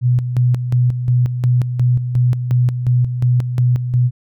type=tone with tremolo; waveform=sine; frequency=123.7 Hz; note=B2; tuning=3 cents sharp; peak=-10 dBFS; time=0.01-4.11 s; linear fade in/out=50 ms; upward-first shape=square; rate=2.8 Hz; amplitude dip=60%; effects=none